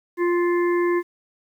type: harmonic tone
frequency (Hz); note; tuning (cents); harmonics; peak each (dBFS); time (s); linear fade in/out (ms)
349.2; F4; 0; 1 / 3 / 5 / 6; -18 / -28 / -32 / -34; 0.17-1.03; 50
effects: 9-bit